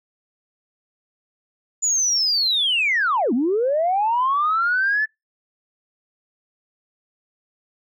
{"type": "linear two-way sweep", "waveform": "sine", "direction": "down then up", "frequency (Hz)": [7040, 220, 1764], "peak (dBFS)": -16, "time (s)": [1.82, 5.06], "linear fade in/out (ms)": 20, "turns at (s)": 3.33, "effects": ["noise-tail reverb RT60 0.2 s tail -26 dB re dry", "tanh soft clip ceiling -12 dBFS"]}